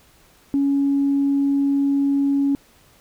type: tone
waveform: sine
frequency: 279.1 Hz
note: C#4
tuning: 12 cents sharp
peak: -15 dBFS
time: 0.54-2.55 s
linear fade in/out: 0 ms
effects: tanh soft clip ceiling -11 dBFS + pink hiss -54 dBFS RMS until 3 s